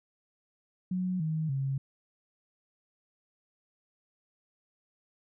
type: tone with pitch steps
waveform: sine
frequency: 183.4 / 157.83 / 135.82 Hz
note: F#3 / D#3 / C#3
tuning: -15 / +25 / -35 cents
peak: -28 dBFS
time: 0.91-1.78 s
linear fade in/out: 5 ms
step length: 290 ms
effects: none